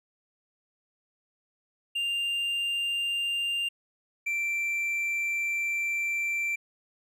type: tone pair in turn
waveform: triangle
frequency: 2794 / 2348 Hz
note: F7 / D7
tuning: 0 / -1 cents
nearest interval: minor third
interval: 301 cents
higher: first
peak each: -25 dBFS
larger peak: neither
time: 1.95-3.69 / 4.26-6.56 s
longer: second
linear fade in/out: 10 ms
effects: none